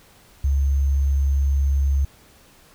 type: tone with sample-and-hold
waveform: sine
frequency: 69.3 Hz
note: C#2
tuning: in tune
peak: -16 dBFS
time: 0.44-2.05 s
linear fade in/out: 5 ms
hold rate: 6300 Hz
effects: pink hiss -52 dBFS RMS until 2.74 s